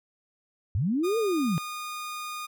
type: linear two-way sweep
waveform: sine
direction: up then down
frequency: 79.4 to 468.4 to 146.5 Hz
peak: -23 dBFS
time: 0.75-1.58 s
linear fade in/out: 0 ms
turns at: 1.18 s
type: tone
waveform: sawtooth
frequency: 1225 Hz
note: D#6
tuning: 27 cents flat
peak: -30 dBFS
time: 1.03-2.47 s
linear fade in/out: 20 ms
effects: none

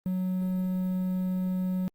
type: tone with quantisation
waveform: triangle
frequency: 184.7 Hz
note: F#3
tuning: 3 cents flat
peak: -24 dBFS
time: 0.06-1.88 s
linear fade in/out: 0 ms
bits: 9
effects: Opus 32 kbps

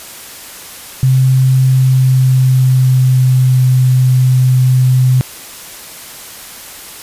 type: tone with pitch glide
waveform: sine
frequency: 130.81 to 128.27 Hz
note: C3 to C3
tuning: 0 to -34 cents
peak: -6 dBFS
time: 1.03-5.21 s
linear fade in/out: 0 ms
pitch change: -34 cents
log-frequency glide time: 1.65-3.67 s
effects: white hiss -31 dBFS RMS until 7.02 s + resampled to 32000 Hz

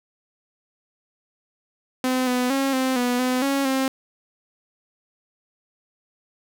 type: tone with pitch steps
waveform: sawtooth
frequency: 256.2 / 249.4 / 271.9 / 260.5 / 245.8 / 253.5 / 275.9 / 265.5 Hz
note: C4 / B3 / C#4 / C4 / B3 / B3 / C#4 / C4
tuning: -36 / +17 / -33 / -7 / -8 / +45 / -8 / +25 cents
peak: -16 dBFS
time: 2.04-3.88 s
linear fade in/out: 2 ms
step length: 230 ms
effects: none

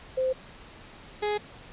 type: tone pair in turn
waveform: sine / 30% pulse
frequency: 519 / 417.4 Hz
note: C5 / G#4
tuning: -14 / +9 cents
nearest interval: major third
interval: 377 cents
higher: first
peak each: -23 dBFS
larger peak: neither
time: 0.17-0.33 / 1.22-1.38 s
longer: neither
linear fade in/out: 10 ms
effects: pink hiss -48 dBFS RMS until 1.72 s + resampled to 8000 Hz

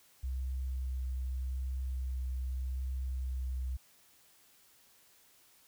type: tone with vibrato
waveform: sine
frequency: 64.4 Hz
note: C2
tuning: 27 cents flat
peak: -33 dBFS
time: 0.23-3.77 s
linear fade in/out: 10 ms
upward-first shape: triangle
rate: 0.83 Hz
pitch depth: 16 cents each way
effects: white hiss -64 dBFS RMS until 5.67 s

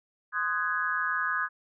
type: chord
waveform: sine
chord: Ab dominant seventh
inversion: first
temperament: just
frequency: 1038.3 / 1245.9 / 1495.1 / 1661.2 Hz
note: C6 / Eb6 / Gb6 / Ab6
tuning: -14 / +2 / +18 / 0 cents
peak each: -36 / -31 / -32 / -30 dBFS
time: 0.32-1.49 s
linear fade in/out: 50 ms
effects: none

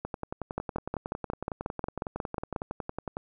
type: two click trains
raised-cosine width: 1 ms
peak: -19 / -16 dBFS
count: 35 / 12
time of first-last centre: 0.05-3.169 / 0.58-2.562 s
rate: 10.9 / 5.55 Hz
effects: none

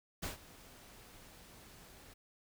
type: noise with ADSR envelope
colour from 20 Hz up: pink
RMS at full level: -39 dBFS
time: 0.22-2.14 s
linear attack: 16 ms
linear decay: 130 ms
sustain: -18 dB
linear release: 10 ms
effects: none

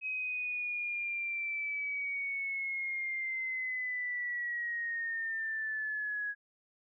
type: linear sweep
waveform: sine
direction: down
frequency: 2540 to 1661.2 Hz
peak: -33 dBFS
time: 0.01-6.35 s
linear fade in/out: 50 ms
effects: none

